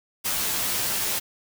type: noise with comb filter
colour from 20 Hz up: white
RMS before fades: -26 dBFS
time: 0.24-1.2 s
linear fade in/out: 20 ms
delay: 13 ms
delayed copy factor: -1
effects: none